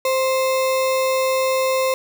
sine tone with sample-and-hold, 523.3 Hz, C5, in tune, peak -16 dBFS, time 0.05-1.94 s, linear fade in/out 2 ms, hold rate 1575 Hz, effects none

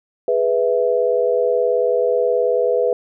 sine chord, E major, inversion first, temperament equal, 415.3 / 493.9 / 659.3 Hz, G#4 / B4 / E5, 0 / 0 / 0 cents, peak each -21 / -16 / -22 dBFS, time 0.28-2.93 s, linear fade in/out 2 ms, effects none

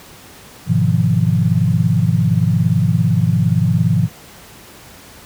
sine chord, F half-diminished seventh, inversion first, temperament just, 104.77 / 125.72 / 157.15 / 174.61 Hz, Ab2 / Cb3 / Eb3 / F3, +16 / +31 / +18 / 0 cents, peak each -17 dBFS, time 0.66-4.09 s, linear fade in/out 50 ms, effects pink hiss -40 dBFS RMS until 5.25 s + high-pass 60 Hz 12 dB/octave

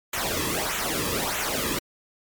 pink noise with flanger, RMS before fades -27 dBFS, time 0.13-1.79 s, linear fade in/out 5 ms, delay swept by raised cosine 0.2 to 1.4 ms, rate 1.6 Hz, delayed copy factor -0.75, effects MP3 96 kbps

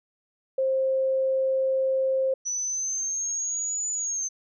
sine tone, 529 Hz, C5, 19 cents sharp, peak -21 dBFS, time 0.58-2.34 s, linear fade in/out 5 ms
sine exponential two-way sweep, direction up then down, 5920 to 6990 to 6190 Hz, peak -26 dBFS, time 2.45-4.29 s, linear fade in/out 20 ms, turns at 3.9 s
effects none

